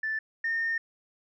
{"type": "tone pair in turn", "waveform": "sine", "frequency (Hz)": [1760, 1825.1], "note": ["A6", "A#6"], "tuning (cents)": [0, -37], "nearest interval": "minor second", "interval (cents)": 63, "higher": "second", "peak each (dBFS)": [-27, -25], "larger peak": "second", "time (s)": [[0.03, 0.19], [0.44, 0.78]], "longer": "second", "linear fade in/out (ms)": 5, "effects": ["tanh soft clip ceiling -22 dBFS"]}